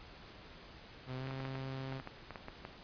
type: tone with pitch glide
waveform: sawtooth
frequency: 128.6 to 133.06 Hz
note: C3 to C3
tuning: -30 to +29 cents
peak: -36 dBFS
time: 1.06-2.02 s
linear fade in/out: 50 ms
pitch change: +59 cents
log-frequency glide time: 1.17-1.25 s
type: clicks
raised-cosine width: 0.5 ms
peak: -29 dBFS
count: 12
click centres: 1.272 / 1.31 / 1.403 / 1.452 / 1.554 / 1.924 / 1.999 / 2.074 / 2.307 / 2.358 / 2.484 / 2.651 s
effects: pink hiss -54 dBFS RMS until 2.83 s + resampled to 11025 Hz